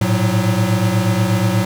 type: tone cluster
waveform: square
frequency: 106.7 / 115 / 184.7 Hz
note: G#2 / A#2 / F#3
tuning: +47 / -23 / -3 cents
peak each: -19 dBFS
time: 0.01-1.65 s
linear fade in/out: 5 ms
effects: none